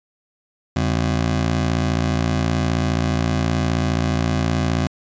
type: ring-modulated tone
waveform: 25% pulse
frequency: 114 Hz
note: A#2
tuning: 38 cents flat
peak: -11 dBFS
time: 0.76-4.87 s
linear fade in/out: 0 ms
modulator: 29.5 Hz
effects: resampled to 16000 Hz